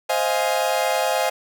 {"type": "chord", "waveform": "40% pulse", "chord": "F minor seventh", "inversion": "second", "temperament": "equal with one note detuned", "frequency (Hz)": [523.3, 628.8, 698.5, 830.6], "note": ["C5", "Eb5", "F5", "Ab5"], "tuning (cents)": [0, 18, 0, 0], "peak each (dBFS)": -24, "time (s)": [0.09, 1.3], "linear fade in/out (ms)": 10, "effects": []}